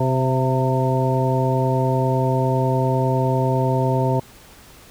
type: harmonic tone with a mistuned harmonic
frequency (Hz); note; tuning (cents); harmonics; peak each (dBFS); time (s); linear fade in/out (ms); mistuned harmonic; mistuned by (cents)
130; C3; -11; 1 / 2 / 3 / 4 / 5 / 7; -19 / -26 / -25 / -26 / -26 / -25; 0-4.2; 5; 5; +32
effects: pink hiss -46 dBFS RMS until 4.9 s